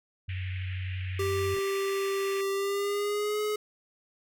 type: tone with vibrato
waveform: sine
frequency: 92.6 Hz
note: F#2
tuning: 2 cents sharp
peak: -31 dBFS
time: 0.28-1.55 s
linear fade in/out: 10 ms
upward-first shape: triangle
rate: 12 Hz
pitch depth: 17 cents each way
type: band-pass noise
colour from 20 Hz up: white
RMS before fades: -45 dBFS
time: 0.29-2.41 s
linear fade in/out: 2 ms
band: 1700 to 2900 Hz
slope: 48 dB/octave
type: tone with pitch glide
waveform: square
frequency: 392 to 422.6 Hz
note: G4 to G#4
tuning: 0 to +30 cents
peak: -28 dBFS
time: 1.19-3.56 s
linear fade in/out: 5 ms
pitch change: +130 cents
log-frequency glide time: 2.51-3.4 s
type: clicks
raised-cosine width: 2 ms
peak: -33 dBFS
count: 2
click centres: 1.567 / 1.586 s
effects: none